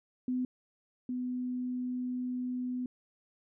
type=tone pair in turn; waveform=sine; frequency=252.5 / 250.2 Hz; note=B3 / B3; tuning=+39 / +23 cents; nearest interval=unison; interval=16 cents; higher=first; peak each=-29 / -32 dBFS; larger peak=first; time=0.28-0.45 / 1.09-2.86 s; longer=second; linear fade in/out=2 ms; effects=none